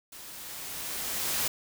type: noise with level ramp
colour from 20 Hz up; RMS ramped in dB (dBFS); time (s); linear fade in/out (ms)
white; -46 to -28; 0.12-1.48; 5
effects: none